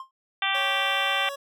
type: tone with exponential decay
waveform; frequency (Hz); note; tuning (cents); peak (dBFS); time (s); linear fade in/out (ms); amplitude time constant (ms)
triangle; 1057; C6; +17; -30; 0-0.11; 2; 23
type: harmonic tone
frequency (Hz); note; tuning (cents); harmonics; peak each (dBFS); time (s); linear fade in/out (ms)
390.5; G4; -7; 2 / 3 / 4 / 5 / 6 / 7 / 8 / 9; -31 / -31 / -31 / -31 / -31 / -31 / -31 / -31; 0.42-1.29; 2
type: tone with pitch glide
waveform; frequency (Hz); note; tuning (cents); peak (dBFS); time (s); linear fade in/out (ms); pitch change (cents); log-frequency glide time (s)
25% pulse; 554.4 to 558.6; C#5 to C#5; 0 to +13; -29; 0.54-1.36; 10; +13; 0.74-1.12
effects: none